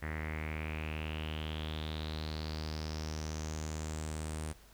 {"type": "tone with low-pass filter sweep", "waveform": "sawtooth", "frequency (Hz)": 77.78, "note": "D#2", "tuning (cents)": 0, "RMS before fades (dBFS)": -39, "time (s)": [0.02, 4.53], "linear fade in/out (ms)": 10, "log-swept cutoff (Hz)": [1900, 9300], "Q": 6, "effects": ["added 50 Hz sine -60 dBFS peak until 4.73 s", "pink hiss -61 dBFS RMS until 4.73 s"]}